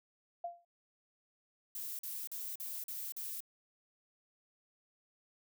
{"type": "tone with exponential decay", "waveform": "sine", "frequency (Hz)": 692, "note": "F5", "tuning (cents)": -16, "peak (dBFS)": -34, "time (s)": [0.44, 0.65], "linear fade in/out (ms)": 5, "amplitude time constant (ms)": 45}
{"type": "noise bursts", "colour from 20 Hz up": "violet", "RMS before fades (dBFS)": -42, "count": 6, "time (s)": [1.75, 3.405], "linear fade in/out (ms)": 2, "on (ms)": 240, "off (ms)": 43}
{"effects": []}